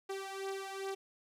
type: beating tone pair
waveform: sawtooth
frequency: 387.7 / 390.2 Hz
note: G4 / G4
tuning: -19 / -8 cents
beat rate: 2.5 Hz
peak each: -37 / -39 dBFS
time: 0.09-0.95 s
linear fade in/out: 10 ms
effects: low-pass 11000 Hz 12 dB/octave + 12-bit